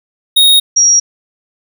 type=tone pair in turn; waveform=square / sine; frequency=3742 / 5672 Hz; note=A#7 / F8; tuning=+6 / +26 cents; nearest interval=perfect fifth; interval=720 cents; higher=second; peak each=-5 dBFS; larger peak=neither; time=0.36-0.6 / 0.76-1 s; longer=neither; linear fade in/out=10 ms; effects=none